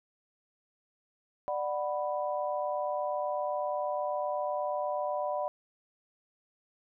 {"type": "chord", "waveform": "sine", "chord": "B minor", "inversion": "first", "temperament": "just", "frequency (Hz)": [592.7, 740.8, 987.8], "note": ["D5", "F#5", "B5"], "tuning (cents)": [16, 2, 0], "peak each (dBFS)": [-32, -35, -36], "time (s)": [1.48, 5.48], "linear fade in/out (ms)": 0, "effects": []}